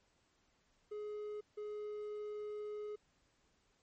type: tone bursts at uneven times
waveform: triangle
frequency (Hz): 420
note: G#4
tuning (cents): +19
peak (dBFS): -39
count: 2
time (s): 0.91-1.41 / 1.57-2.96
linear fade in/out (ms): 10
effects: pink hiss -75 dBFS RMS until 3.82 s + MP3 32 kbps